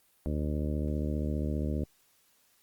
harmonic tone, 75 Hz, D2, 37 cents sharp, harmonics 1 / 2 / 3 / 4 / 5 / 6 / 7 / 8, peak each -31 / -36 / -36 / -38 / -43 / -45 / -44 / -45 dBFS, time 0.26-1.84 s, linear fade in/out 0 ms, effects white hiss -67 dBFS RMS until 2.62 s + Opus 32 kbps

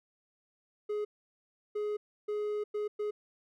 triangle tone bursts at uneven times, 419 Hz, G#4, 15 cents sharp, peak -29 dBFS, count 5, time 0.89-1.05 / 1.75-1.97 / 2.28-2.64 / 2.74-2.88 / 2.99-3.11 s, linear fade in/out 10 ms, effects none

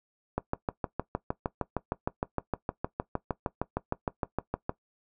click train, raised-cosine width 1 ms, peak -14 dBFS, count 29, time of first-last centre 0.38-4.694 s, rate 6.49 Hz, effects noise-tail reverb RT60 0.1 s tail -18 dB re dry

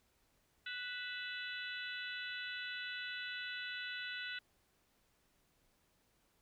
harmonic tone with a mistuned harmonic, 493.9 Hz, B4, in tune, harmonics 3 / 4 / 5 / 6 / 7 / 8, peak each -44 / -49 / -49 / -51 / -51 / -51 dBFS, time 0.66-4.39 s, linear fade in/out 5 ms, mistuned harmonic 5, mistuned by +100 cents, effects pink hiss -75 dBFS RMS until 6.41 s

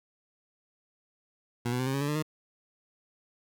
20% pulse tone with pitch steps, 120 / 124.45 / 129.06 / 133.84 / 138.8 / 143.95 / 149.28 / 154.81 Hz, B2 / B2 / C3 / C3 / C#3 / D3 / D3 / D#3, -49 / +14 / -23 / +40 / +3 / -34 / +29 / -8 cents, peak -23 dBFS, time 1.65-2.226 s, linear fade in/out 10 ms, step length 72 ms, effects none

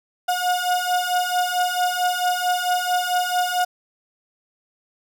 35% pulse beating tone pair, 718 / 722.5 Hz, F5 / F#5, +48 / -41 cents, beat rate 4.5 Hz, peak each -22 / -20 dBFS, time 0.28-3.65 s, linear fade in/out 10 ms, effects none

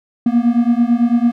triangle beating tone pair, 233.1 / 242.1 Hz, A#3 / B3, 0 / -34 cents, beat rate 9 Hz, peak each -12 dBFS, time 0.26-1.32 s, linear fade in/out 5 ms, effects none

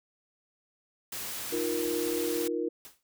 white noise, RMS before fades -37 dBFS, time 1.12-2.48 s, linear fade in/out 5 ms
sine chord, Eb suspended second, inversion none, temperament equal with one note detuned, 311.1 / 349.2 / 470.5 Hz, Eb4 / F4 / Bb4, 0 / 0 / +16 cents, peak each -34 / -32 / -32 dBFS, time 1.52-2.69 s, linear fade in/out 10 ms
white noise with exponential decay, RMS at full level -44 dBFS, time 2.85-3.03 s, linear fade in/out 1 ms, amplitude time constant 39 ms
effects none

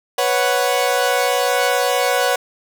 sawtooth chord, B suspended second, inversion none, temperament equal, 493.9 / 554.4 / 740 Hz, B4 / C#5 / F#5, 0 / 0 / 0 cents, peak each -16 dBFS, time 0.18-2.36 s, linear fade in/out 5 ms, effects none

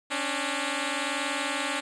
5% pulse tone pair together, 273.1 / 293.7 Hz, C#4 / D4, -26 / 0 cents, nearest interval minor second, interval 126 cents, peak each -19 dBFS, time 0.1-1.81 s, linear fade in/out 20 ms, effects resampled to 22050 Hz

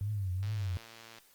sine tone with vibrato, 98 Hz, G2, in tune, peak -31 dBFS, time 0.01-0.77 s, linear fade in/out 0 ms, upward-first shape triangle, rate 2.4 Hz, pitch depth 160 cents each way
click train, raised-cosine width 0.2 ms, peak -32 dBFS, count 87, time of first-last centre 0.43-1.184 s, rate 114 Hz
effects white hiss -63 dBFS RMS until 1.34 s + Opus 24 kbps

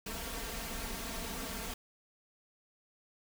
pink noise with comb filter, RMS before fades -40 dBFS, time 0.06-1.74 s, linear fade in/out 5 ms, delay 4.4 ms, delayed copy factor +1, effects none

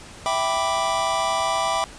square chord, E minor seventh, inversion none, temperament equal, 659.3 / 784 / 987.8 / 1174.7 Hz, E5 / G5 / B5 / D6, 0 / 0 / 0 / 0 cents, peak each -27 dBFS, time 0.26-1.84 s, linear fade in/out 0 ms, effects pink hiss -42 dBFS RMS until 1.98 s + resampled to 22050 Hz

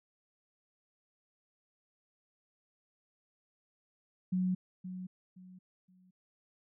sine tone with echo, 183.9 Hz, F#3, 10 cents flat, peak -28 dBFS, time 4.32-4.55 s, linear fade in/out 10 ms, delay 520 ms, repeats 3, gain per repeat -11 dB, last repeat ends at 6.11 s, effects none

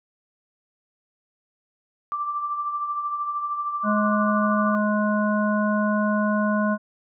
sine tone with tremolo, 1174.7 Hz, D6, in tune, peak -22 dBFS, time 2.12-4.75 s, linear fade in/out 0 ms, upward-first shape triangle, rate 13 Hz, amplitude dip 55%
harmonic tone, 210.1 Hz, G#3, 20 cents sharp, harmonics 1 / 3 / 5 / 7, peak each -21 / -26 / -28 / -29 dBFS, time 3.83-6.78 s, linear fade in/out 50 ms
effects none

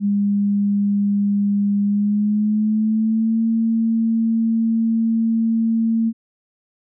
sine tone with pitch glide, 202.6 to 226.1 Hz, G#3 to A3, -43 to +47 cents, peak -15 dBFS, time 0-6.13 s, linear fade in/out 50 ms, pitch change +190 cents, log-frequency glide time 1.82-3.42 s, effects none

